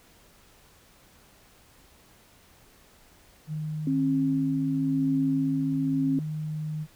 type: tone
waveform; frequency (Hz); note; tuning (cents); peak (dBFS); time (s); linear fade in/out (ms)
sine; 154; D#3; -17; -29; 3.47-6.87; 50
type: tone with tremolo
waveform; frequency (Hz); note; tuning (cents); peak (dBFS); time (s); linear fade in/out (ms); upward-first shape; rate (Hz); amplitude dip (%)
sine; 269.3; C#4; -50; -22; 3.87-6.19; 2; sine; 0.96; 30
effects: pink hiss -57 dBFS RMS until 6.95 s